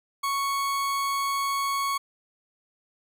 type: tone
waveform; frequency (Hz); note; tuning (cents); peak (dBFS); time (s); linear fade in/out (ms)
40% pulse; 1108.7; C#6; 0; -24; 0.23-1.98; 10
effects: none